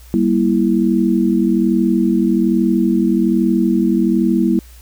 sine chord, E diminished, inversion first, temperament equal with one note detuned, 196 / 237.2 / 329.6 Hz, G3 / Bb3 / E4, 0 / +30 / 0 cents, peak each -16 dBFS, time 0.14-4.59 s, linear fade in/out 0 ms, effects added 60 Hz sine -38 dBFS peak until 4.81 s + white hiss -47 dBFS RMS until 4.81 s

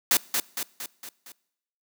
white noise with echo, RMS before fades -20 dBFS, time 0.11-0.17 s, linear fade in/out 2 ms, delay 230 ms, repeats 5, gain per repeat -5 dB, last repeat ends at 1.32 s, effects noise-tail reverb RT60 0.8 s tail -23 dB re dry + high-pass 200 Hz 12 dB/octave

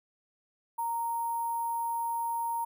sine tone with sample-and-hold, 930 Hz, A#5, 4 cents flat, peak -29 dBFS, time 0.78-2.65 s, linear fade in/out 10 ms, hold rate 11025 Hz, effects none

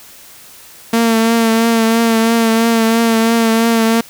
sawtooth tone with vibrato, 227.5 Hz, A#3, 42 cents flat, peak -6 dBFS, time 0.93-4.01 s, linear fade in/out 5 ms, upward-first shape triangle, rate 3 Hz, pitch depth 34 cents each way, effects white hiss -39 dBFS RMS until 4.09 s

